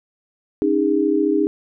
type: chord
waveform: sine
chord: C# suspended second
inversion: none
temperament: equal with one note detuned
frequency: 277.2 / 311.1 / 406.5 Hz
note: C#4 / D#4 / G#4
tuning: 0 / 0 / -37 cents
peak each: -22 / -18 / -19 dBFS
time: 0.62-1.47 s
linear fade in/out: 0 ms
effects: none